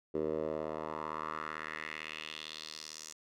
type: tone with band-pass filter sweep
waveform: 10% pulse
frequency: 77.78 Hz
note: D#2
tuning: in tune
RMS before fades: -40 dBFS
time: 0.14-3.13 s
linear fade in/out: 10 ms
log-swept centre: 410 to 6600 Hz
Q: 2.8
effects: none